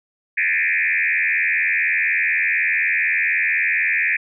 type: tone with frequency modulation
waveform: sine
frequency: 2093 Hz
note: C7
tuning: in tune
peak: -16 dBFS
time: 0.37-4.17 s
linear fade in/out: 10 ms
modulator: 84.1 Hz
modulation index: 4.6
effects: none